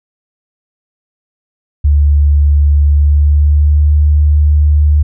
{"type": "tone with pitch glide", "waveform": "sine", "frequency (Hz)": [72.7, 74.44], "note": ["D2", "D2"], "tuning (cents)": [-17, 24], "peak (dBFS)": -5, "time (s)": [1.84, 5.03], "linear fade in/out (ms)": 10, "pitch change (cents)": 41, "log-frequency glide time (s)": [2.86, 3.91], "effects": []}